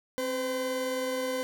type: tone pair together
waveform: 40% pulse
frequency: 264.5 / 510 Hz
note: C4 / C5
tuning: +19 / -44 cents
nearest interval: major seventh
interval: 1137 cents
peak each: -35 / -29 dBFS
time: 0.18-1.43 s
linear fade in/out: 0 ms
effects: none